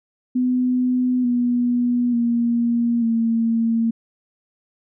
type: tone with pitch steps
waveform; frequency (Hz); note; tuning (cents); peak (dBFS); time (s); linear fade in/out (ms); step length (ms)
sine; 251.2 / 243.3 / 235.7 / 228.4; B3 / B3 / A#3 / A#3; +30 / -26 / +19 / -35; -16; 0.35-3.91; 10; 890
effects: none